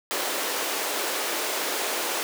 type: high-pass noise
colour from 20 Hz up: pink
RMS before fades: -28 dBFS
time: 0.11-2.23 s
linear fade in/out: 0 ms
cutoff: 350 Hz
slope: 24 dB/octave
effects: none